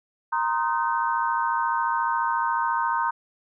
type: chord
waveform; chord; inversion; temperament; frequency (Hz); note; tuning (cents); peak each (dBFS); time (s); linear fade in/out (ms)
sine; C minor seventh; third; equal with one note detuned; 932.3 / 1046.5 / 1244.5 / 1531.3; Bb5 / C6 / Eb6 / G6; 0 / 0 / 0 / -41; -24 / -28 / -30 / -30; 0.32-3.11; 10
effects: none